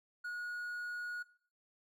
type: tone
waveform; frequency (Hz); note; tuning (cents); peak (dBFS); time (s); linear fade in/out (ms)
triangle; 1450; F#6; -35; -37; 0.24-1.23; 10
effects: noise-tail reverb RT60 0.5 s tail -18 dB re dry